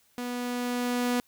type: tone with level ramp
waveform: sawtooth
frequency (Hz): 245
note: B3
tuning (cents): -14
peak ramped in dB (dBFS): -28 to -20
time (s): 0.18-1.2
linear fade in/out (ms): 0
effects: white hiss -65 dBFS RMS until 1.27 s